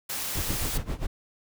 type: noise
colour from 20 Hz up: white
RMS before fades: -32 dBFS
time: 0.09-0.78 s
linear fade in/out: 10 ms
type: noise with tremolo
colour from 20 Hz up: brown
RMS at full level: -27 dBFS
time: 0.35-1.07 s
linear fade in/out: 10 ms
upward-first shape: sine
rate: 7.5 Hz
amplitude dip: 85%
effects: none